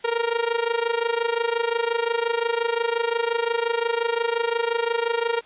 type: tone with amplitude modulation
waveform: sawtooth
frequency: 466.2 Hz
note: A#4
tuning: in tune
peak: -14 dBFS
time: 0.04-5.41 s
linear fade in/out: 10 ms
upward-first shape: sine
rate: 25.7 Hz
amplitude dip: 80%
effects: white hiss -51 dBFS RMS until 5.45 s + resampled to 8000 Hz